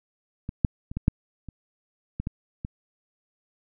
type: clicks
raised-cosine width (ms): 5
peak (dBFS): -19 / -6 / -23 / -16 / -6 / -26 / -17 / -16 / -19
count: 9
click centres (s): 0.491 / 0.648 / 0.915 / 0.97 / 1.081 / 1.487 / 2.2 / 2.271 / 2.649
effects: none